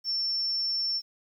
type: tone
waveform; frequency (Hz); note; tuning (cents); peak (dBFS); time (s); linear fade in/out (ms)
sine; 5410; E8; +44; -26; 0.04-1.02; 50
effects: 10-bit